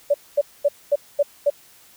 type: tone bursts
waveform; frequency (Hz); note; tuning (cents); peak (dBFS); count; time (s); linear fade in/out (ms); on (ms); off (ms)
sine; 575; D5; -37; -13; 6; 0.1-1.502; 10; 42; 230
effects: white hiss -51 dBFS RMS until 1.96 s